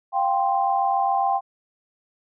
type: chord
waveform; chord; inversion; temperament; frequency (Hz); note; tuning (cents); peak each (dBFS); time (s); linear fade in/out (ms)
sine; F suspended second; none; just; 698.5 / 785.8 / 1047.7; F5 / G5 / C6; 0 / +4 / +2; -26 / -20 / -26; 0.12-1.41; 50
effects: none